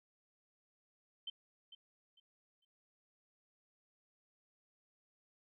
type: tone with echo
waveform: sine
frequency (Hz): 3100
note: G7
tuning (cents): -20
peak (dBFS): -40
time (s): 1.27-1.3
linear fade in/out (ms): 5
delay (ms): 450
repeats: 3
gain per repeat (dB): -12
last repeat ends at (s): 2.65
effects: none